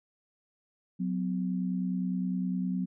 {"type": "tone pair together", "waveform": "sine", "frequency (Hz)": [183.84, 253.7], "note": ["F#3", "B3"], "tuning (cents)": [-11, 47], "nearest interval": "tritone", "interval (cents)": 558, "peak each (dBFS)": [-29, -34], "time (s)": [0.99, 2.86], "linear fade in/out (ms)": 20, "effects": []}